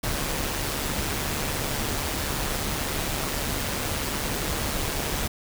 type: noise with amplitude modulation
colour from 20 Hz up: pink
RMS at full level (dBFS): -26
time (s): 0.03-5.28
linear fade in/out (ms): 10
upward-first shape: sine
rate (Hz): 145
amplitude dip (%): 45
effects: none